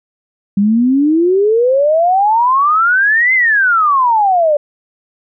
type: exponential two-way sweep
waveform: sine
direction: up then down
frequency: 195.3 to 2100 to 574 Hz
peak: -8 dBFS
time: 0.57-4.57 s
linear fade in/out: 5 ms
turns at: 3.34 s
effects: none